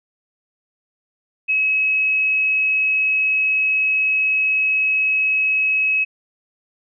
sine tone, 2564 Hz, E7, 49 cents flat, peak -15 dBFS, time 1.48-6.05 s, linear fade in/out 20 ms, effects none

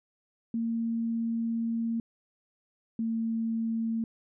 sine tone pair in turn, 229.3 / 226.4 Hz, A#3 / A3, -28 / +50 cents, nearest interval unison, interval 22 cents, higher first, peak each -27 dBFS, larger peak neither, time 0.54-2 / 2.99-4.04 s, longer first, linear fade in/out 2 ms, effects none

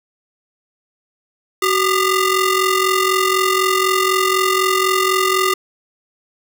sawtooth ring-modulated tone, 798 Hz, G5, 31 cents sharp, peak -7 dBFS, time 1.62-5.54 s, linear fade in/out 5 ms, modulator 421 Hz, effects none

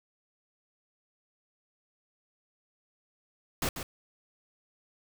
pink noise with echo, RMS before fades -30 dBFS, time 3.62-3.69 s, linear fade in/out 2 ms, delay 140 ms, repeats 1, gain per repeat -8 dB, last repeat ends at 3.83 s, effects none

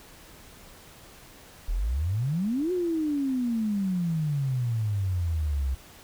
sine exponential two-way sweep, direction up then down, 36.71 to 370 to 63.9 Hz, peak -24 dBFS, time 1.68-5.75 s, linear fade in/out 10 ms, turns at 2.72 s, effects pink hiss -50 dBFS RMS until 6.03 s

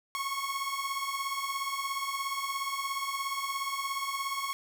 sawtooth beating tone pair, 1088 / 1105 Hz, C#6 / C#6, -33 / -6 cents, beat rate 17 Hz, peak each -32 / -30 dBFS, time 0.15-4.53 s, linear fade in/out 0 ms, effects none

